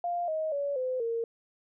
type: tone with pitch steps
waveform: sine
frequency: 698.5 / 629.5 / 567.4 / 511.3 / 460.8 Hz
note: F5 / D#5 / C#5 / C5 / A#4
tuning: 0 / +20 / +40 / -40 / -20 cents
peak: -28 dBFS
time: 0.04-1.24 s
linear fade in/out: 2 ms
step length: 240 ms
effects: none